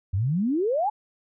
sine exponential sweep, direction up, 87.3 to 880 Hz, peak -21 dBFS, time 0.13-0.9 s, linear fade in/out 10 ms, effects none

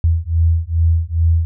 sine beating tone pair, 81.5 / 83.9 Hz, E2 / E2, -19 / +31 cents, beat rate 2.4 Hz, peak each -15 dBFS, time 0.04-1.45 s, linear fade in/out 0 ms, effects none

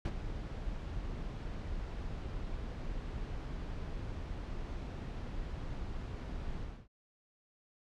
brown noise with ADSR envelope, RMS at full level -30 dBFS, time 0.05-6.88 s, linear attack 3 ms, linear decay 51 ms, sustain -10 dB, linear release 280 ms, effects low-pass 5000 Hz 12 dB/octave

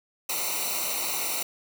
white noise with comb filter, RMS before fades -29 dBFS, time 0.29-1.43 s, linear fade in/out 5 ms, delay 0.6 ms, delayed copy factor -1, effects none

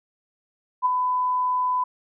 sine tone with ADSR envelope, 1002 Hz, B5, 25 cents sharp, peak -15 dBFS, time 0.82-1.84 s, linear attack 35 ms, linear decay 18 ms, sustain -5 dB, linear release 7 ms, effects none

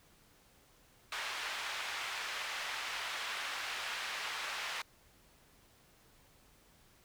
white band-pass noise, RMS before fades -40 dBFS, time 1.12-4.82 s, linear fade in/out 2 ms, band 920 to 2800 Hz, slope 12 dB/octave, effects pink hiss -65 dBFS RMS until 7.04 s

